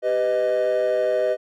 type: chord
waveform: triangle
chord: G augmented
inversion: none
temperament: equal with one note detuned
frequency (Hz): 392 / 500.8 / 622.3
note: G4 / B4 / D#5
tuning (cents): 0 / +24 / 0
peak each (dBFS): -24 / -20 / -18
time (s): 0.02-1.37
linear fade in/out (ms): 50
effects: tanh soft clip ceiling -12 dBFS